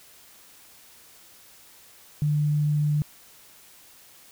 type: tone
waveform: sine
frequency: 148.8 Hz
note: D3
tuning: 23 cents sharp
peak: -20 dBFS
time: 2.22-3.02 s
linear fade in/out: 0 ms
effects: white hiss -52 dBFS RMS until 4.31 s